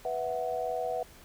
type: chord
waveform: sine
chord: B suspended fourth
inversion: none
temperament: just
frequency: 493.9 / 658.5 / 740.8 Hz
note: B4 / E5 / F#5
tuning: 0 / -2 / +2 cents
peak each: -34 dBFS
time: 0.05-1.03 s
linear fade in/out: 2 ms
effects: pink hiss -54 dBFS RMS until 1.24 s